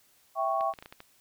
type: chord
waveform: sine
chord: C# diminished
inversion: first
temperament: equal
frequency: 659.3 / 784 / 1108.7 Hz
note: E5 / G5 / C#6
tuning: 0 / 0 / 0 cents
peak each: -30 dBFS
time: 0.35-0.74 s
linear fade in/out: 50 ms
type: clicks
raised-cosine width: 0.3 ms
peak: -28 dBFS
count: 7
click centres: 0.609 / 0.738 / 0.788 / 0.825 / 0.859 / 0.925 / 1.004 s
effects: white hiss -64 dBFS RMS until 1.2 s